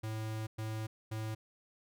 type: tone bursts at uneven times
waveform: square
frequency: 109.6 Hz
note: A2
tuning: 6 cents flat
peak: -37 dBFS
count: 3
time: 0.03-0.47 / 0.58-0.87 / 1.11-1.35 s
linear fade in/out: 10 ms
effects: none